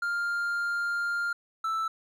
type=tone pair in turn; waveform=triangle; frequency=1400 / 1321.4 Hz; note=F6 / E6; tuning=+4 / +4 cents; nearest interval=minor second; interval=100 cents; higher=first; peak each=-25 dBFS; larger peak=neither; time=0.02-1.33 / 1.64-1.88 s; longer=first; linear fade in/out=5 ms; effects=none